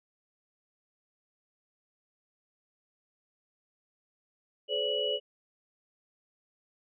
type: tone cluster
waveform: sine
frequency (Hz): 424.6 / 510 / 573 / 2933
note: G#4 / C5 / D5 / F#7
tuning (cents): +38 / -44 / -43 / -16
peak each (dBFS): -34 / -35 / -34 / -31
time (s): 4.68-5.2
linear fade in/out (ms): 50
effects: none